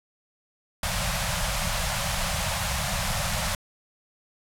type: band-stop noise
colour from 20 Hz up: pink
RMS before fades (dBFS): -27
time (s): 0.83-3.55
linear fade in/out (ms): 2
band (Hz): 200 to 530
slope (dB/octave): 96
effects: low-pass 12000 Hz 12 dB/octave